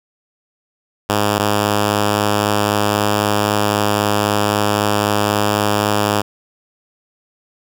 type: tone pair in turn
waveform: 5% pulse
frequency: 103.83 / 103.83 Hz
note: G#2 / G#2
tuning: 0 / 0 cents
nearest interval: unison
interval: 0 cents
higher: neither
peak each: -3 dBFS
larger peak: neither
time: 1.09-1.39 / 1.39-6.22 s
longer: second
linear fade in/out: 10 ms
effects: none